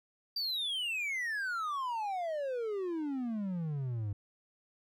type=exponential sweep; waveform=triangle; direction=down; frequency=4735 to 98 Hz; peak=-31 dBFS; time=0.36-4.13 s; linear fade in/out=5 ms; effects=none